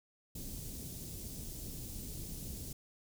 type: band-stop noise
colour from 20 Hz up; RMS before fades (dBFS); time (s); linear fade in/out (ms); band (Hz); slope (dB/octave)
pink; -44; 0.35-2.73; 5; 270 to 6500; 12
effects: none